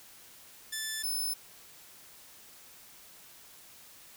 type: tone pair in turn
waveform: 10% pulse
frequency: 1755 / 5259 Hz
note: A6 / E8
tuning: -5 / -5 cents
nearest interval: octave + perfect fifth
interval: 1900 cents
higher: second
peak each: -25 dBFS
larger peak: neither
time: 0.72-1.03 / 1.03-1.34 s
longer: neither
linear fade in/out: 10 ms
effects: white hiss -54 dBFS RMS until 4.16 s